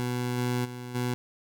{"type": "tone with level steps", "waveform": "20% pulse", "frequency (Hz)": 123.47, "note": "B2", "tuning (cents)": 0, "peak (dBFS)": [-23, -21, -32, -22], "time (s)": [0, 1.14], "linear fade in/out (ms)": 0, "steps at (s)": [0.37, 0.64, 0.94], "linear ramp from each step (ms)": 20, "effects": []}